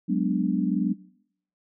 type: chord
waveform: sine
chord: G# half-diminished seventh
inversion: third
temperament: equal with one note detuned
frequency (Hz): 186.07 / 207.7 / 246.9 / 293.7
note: F#3 / G#3 / B3 / D4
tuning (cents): +10 / 0 / 0 / 0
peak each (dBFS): -25 / -27 / -28 / -28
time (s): 0.08-0.94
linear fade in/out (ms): 20
effects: noise-tail reverb RT60 0.7 s tail -21 dB re dry